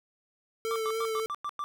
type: tone with vibrato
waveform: square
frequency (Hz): 445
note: A4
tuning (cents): +20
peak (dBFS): -30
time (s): 0.65-1.26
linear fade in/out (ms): 0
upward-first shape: triangle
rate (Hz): 3.4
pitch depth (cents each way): 36
type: tone bursts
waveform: triangle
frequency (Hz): 1174.7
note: D6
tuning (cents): 0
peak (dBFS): -29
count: 7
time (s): 0.71-1.64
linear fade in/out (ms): 0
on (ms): 48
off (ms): 99
effects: none